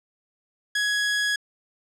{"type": "tone", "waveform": "sawtooth", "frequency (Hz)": 1671, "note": "G#6", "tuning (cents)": 10, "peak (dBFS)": -18, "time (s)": [0.75, 1.36], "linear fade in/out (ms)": 5, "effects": ["low-pass 8000 Hz 12 dB/octave"]}